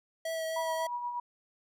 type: tone with vibrato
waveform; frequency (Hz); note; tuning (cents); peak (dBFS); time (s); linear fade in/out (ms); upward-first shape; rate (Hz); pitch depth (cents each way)
square; 648; E5; -30; -33; 0.25-0.87; 5; triangle; 3.6; 18
type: tone with tremolo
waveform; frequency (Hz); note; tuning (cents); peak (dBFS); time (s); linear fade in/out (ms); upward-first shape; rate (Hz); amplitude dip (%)
sine; 967; B5; -37; -31; 0.56-1.2; 5; sine; 8.4; 45
effects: none